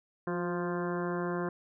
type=harmonic tone with a mistuned harmonic; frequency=174.61 Hz; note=F3; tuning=in tune; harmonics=1 / 2 / 3 / 4 / 5 / 6 / 7 / 8 / 9 / 10; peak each=-35 / -34 / -40 / -42 / -50 / -40 / -48 / -45 / -45 / -50 dBFS; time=0.27-1.49 s; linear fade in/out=2 ms; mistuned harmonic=2; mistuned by=+31 cents; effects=none